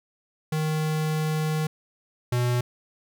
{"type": "tone pair in turn", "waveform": "square", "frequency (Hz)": [155.56, 122.57], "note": ["D#3", "B2"], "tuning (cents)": [0, -13], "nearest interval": "major third", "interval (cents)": 413, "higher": "first", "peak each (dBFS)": [-24, -22], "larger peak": "second", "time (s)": [[0.52, 1.67], [2.32, 2.61]], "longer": "first", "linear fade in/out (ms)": 5, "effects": []}